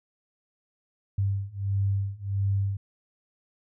sine beating tone pair, 98 / 99.5 Hz, G2 / G2, 0 / +26 cents, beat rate 1.5 Hz, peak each -28 / -27 dBFS, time 1.18-2.77 s, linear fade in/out 5 ms, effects none

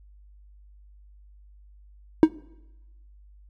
triangle tone with exponential decay, 316.5 Hz, D#4, 30 cents sharp, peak -4 dBFS, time 2.23-2.3 s, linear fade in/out 1 ms, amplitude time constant 15 ms, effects noise-tail reverb RT60 1.0 s tail -22 dB re dry + added 50 Hz sine -49 dBFS peak until 3.49 s

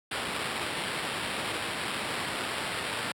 blue noise with sample-and-hold, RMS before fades -33 dBFS, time 0.11-3.12 s, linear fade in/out 5 ms, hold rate 6300 Hz, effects high-pass 100 Hz 12 dB/octave + low-pass 12000 Hz 12 dB/octave

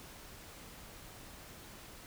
silence, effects pink hiss -52 dBFS RMS until 2.06 s

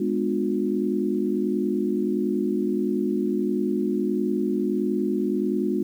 sine chord, G# diminished seventh, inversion none, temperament just, 207.7 / 249.2 / 299 / 358.8 Hz, G#3 / B3 / D4 / F4, 0 / +16 / +31 / +47 cents, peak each -26 / -28 / -28 / -26 dBFS, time 0-5.83 s, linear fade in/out 5 ms, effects 9-bit

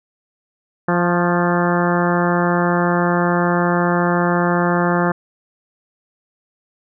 harmonic tone with a mistuned harmonic, 174.61 Hz, F3, in tune, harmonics 1 / 2 / 3 / 4 / 5 / 6 / 7 / 8 / 9 / 10, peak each -18 / -21 / -23 / -24 / -25 / -26 / -26 / -27 / -28 / -28 dBFS, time 0.88-5.12 s, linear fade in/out 5 ms, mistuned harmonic 6, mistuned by +33 cents, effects none

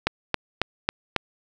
click train, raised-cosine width 0.3 ms, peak -4 dBFS, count 5, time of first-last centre 0.07-1.163 s, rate 3.66 Hz, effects none

